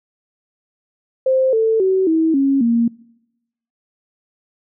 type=tone with pitch steps; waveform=sine; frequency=523.3 / 445.2 / 378.7 / 322.1 / 274 / 233.1 Hz; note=C5 / A4 / F#4 / E4 / C#4 / A#3; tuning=0 / +20 / +40 / -40 / -20 / 0 cents; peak=-12 dBFS; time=1.26-2.88 s; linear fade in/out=5 ms; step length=270 ms; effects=noise-tail reverb RT60 0.9 s tail -24 dB re dry